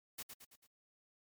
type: noise with echo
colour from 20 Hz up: white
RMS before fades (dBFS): -44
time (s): 0.18-0.23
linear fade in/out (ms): 10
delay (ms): 110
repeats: 4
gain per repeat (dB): -6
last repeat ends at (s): 0.67
effects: MP3 96 kbps